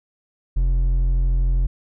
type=tone with hard clipping; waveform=sine; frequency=43.65 Hz; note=F1; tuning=in tune; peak=-17 dBFS; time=0.56-1.67 s; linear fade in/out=10 ms; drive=5 dB; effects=none